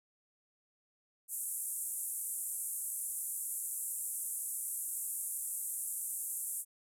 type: band-pass noise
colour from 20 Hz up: pink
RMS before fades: -39 dBFS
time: 1.28-6.65 s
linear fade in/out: 50 ms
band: 8100 to 13000 Hz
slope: 48 dB/octave
effects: none